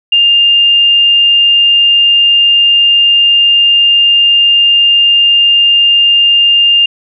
sine tone, 2806 Hz, F7, 8 cents sharp, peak -4 dBFS, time 0.12-6.86 s, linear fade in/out 5 ms, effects none

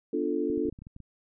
sine chord, B half-diminished seventh, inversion none, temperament equal, 246.9 / 293.7 / 349.2 / 440 Hz, B3 / D4 / F4 / A4, 0 / 0 / 0 / 0 cents, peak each -35 / -30 / -31 / -31 dBFS, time 0.13-0.7 s, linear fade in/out 5 ms
clicks, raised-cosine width 5 ms, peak -33 dBFS, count 10, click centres 0.5 / 0.576 / 0.655 / 0.687 / 0.726 / 0.789 / 0.82 / 0.869 / 0.964 / 1.003 s
effects none

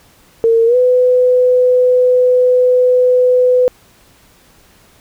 sine tone with pitch glide, 456.9 to 501.1 Hz, A#4 to B4, -35 to +25 cents, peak -7 dBFS, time 0.44-3.68 s, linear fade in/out 0 ms, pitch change +160 cents, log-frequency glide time 0.66-0.76 s, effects pink hiss -48 dBFS RMS until 5 s

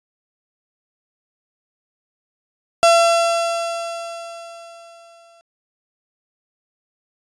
35% pulse tone with exponential decay, 676 Hz, E5, 43 cents sharp, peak -7 dBFS, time 2.83-5.41 s, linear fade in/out 0 ms, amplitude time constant 560 ms, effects resampled to 22050 Hz

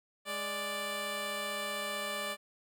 10% pulse tone pair together, 207.7 / 587.5 Hz, G#3 / D5, 0 / +1 cents, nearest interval octave + tritone, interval 1801 cents, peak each -35 / -27 dBFS, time 0.25-2.37 s, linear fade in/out 50 ms, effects none

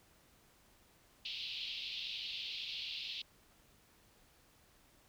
pink band-pass noise, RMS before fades -43 dBFS, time 1.25-3.22 s, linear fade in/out 5 ms, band 2700 to 4400 Hz, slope 48 dB/octave, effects pink hiss -67 dBFS RMS until 5.08 s

